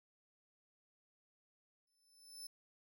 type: tone with exponential growth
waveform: 25% pulse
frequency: 5274 Hz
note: E8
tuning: in tune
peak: -40 dBFS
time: 1.87-2.47 s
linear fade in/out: 5 ms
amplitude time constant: 130 ms
effects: none